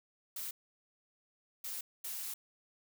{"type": "noise bursts at uneven times", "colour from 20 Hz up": "blue", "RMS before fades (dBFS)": -41, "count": 3, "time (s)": [[0.36, 0.51], [1.64, 1.81], [2.04, 2.34]], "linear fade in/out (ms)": 5, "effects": []}